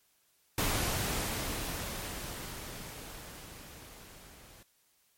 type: noise with level ramp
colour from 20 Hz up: pink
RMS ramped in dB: -30 to -55 dBFS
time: 0.58-4.63 s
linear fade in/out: 2 ms
effects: white hiss -70 dBFS RMS until 5.17 s + MP3 64 kbps